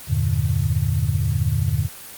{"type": "chord", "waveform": "sine", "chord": "E half-diminished seventh", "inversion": "none", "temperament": "equal", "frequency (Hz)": [82.41, 98, 116.54, 146.83], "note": ["E2", "G2", "Bb2", "D3"], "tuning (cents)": [0, 0, 0, 0], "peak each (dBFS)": -23, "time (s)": [0.07, 1.89], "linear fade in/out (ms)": 50, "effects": ["white hiss -38 dBFS RMS until 2.17 s", "Opus 24 kbps"]}